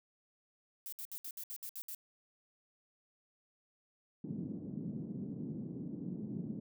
violet noise bursts, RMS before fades -44 dBFS, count 9, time 0.86-1.948 s, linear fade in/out 0 ms, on 64 ms, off 64 ms
white band-pass noise, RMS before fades -42 dBFS, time 4.24-6.6 s, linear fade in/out 5 ms, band 150 to 250 Hz, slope 24 dB/octave
effects none

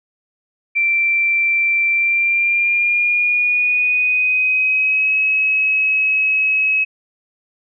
sine tone with pitch glide, 2349 to 2562 Hz, D7 to E7, 0 to -50 cents, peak -13 dBFS, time 0.75-6.85 s, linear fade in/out 20 ms, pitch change +150 cents, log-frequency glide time 1.91-5.15 s, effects none

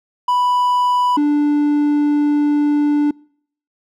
triangle tone pair in turn, 988 / 293.7 Hz, B5 / D4, 0 / 0 cents, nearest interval octave + major sixth, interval 2100 cents, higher first, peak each -11 / -10 dBFS, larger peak second, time 0.28-1.17 / 1.17-3.11 s, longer second, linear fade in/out 5 ms, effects noise-tail reverb RT60 0.6 s tail -26 dB re dry

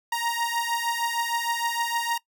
sawtooth beating tone pair, 932.3 / 938.8 Hz, A#5 / A#5, 0 / +12 cents, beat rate 6.5 Hz, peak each -24 dBFS, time 0.12-2.18 s, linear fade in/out 5 ms, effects noise-tail reverb RT60 0.1 s tail -21 dB re dry

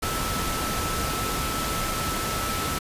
sine tone in noise, 1315 Hz, E6, 5 cents flat, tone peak -31 dBFS, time 0.02-2.79 s, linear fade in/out 10 ms, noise pink, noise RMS -28 dBFS, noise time 0.02-2.79 s, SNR -6 dB, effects resampled to 32000 Hz

